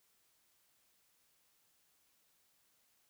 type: silence
effects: white hiss -74 dBFS RMS until 3.09 s